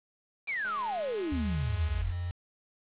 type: exponential sweep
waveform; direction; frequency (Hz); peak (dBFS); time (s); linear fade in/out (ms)
sine; down; 2442 to 38.8; -30; 0.47-2.12; 20
type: click train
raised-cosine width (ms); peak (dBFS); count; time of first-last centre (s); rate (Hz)
0.3; -30; 288; 0.65-2.017; 210
type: tone with pitch glide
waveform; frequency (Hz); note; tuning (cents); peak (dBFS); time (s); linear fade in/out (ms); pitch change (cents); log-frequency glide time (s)
sine; 77.78 to 87.81; D#2 to F2; 0 to +10; -31; 1.32-2.31; 0; +210; 1.74-2.07
effects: resampled to 8000 Hz + 8-bit